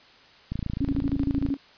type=click train; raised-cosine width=5 ms; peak=-17 dBFS; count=28; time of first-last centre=0.52-1.488 s; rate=27.9 Hz
type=tone with tremolo; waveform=sine; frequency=277.3 Hz; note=C#4; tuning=1 cent sharp; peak=-22 dBFS; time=0.81-1.57 s; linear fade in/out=5 ms; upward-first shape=square; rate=13 Hz; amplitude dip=80%
effects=white hiss -53 dBFS RMS until 1.77 s + resampled to 11025 Hz